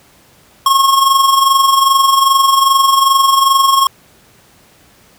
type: tone with amplitude modulation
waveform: square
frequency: 1086 Hz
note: C#6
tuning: 36 cents flat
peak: -6 dBFS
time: 0.66-3.87 s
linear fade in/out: 2 ms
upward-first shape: sine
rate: 22.5 Hz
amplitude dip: 55%
effects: pink hiss -47 dBFS RMS until 5.18 s + high-pass 60 Hz 12 dB/octave